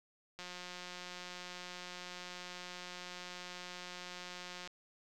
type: click train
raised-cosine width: 0.2 ms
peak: -29 dBFS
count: 768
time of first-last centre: 0.39-4.675 s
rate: 179 Hz
effects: 11-bit